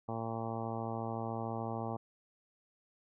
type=harmonic tone; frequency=113.7 Hz; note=A#2; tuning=43 cents flat; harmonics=1 / 2 / 3 / 4 / 5 / 6 / 7 / 8 / 9 / 10; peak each=-41 / -42 / -46 / -45 / -46 / -45 / -43 / -48 / -50 / -50 dBFS; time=0.08-1.97 s; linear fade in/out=10 ms; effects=none